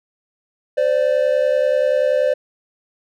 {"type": "tone pair together", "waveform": "triangle", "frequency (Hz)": [516.9, 587.3], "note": ["C5", "D5"], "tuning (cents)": [-21, 0], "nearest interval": "major second", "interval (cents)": 221, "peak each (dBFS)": -15, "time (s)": [0.77, 2.34], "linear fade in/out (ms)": 10, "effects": []}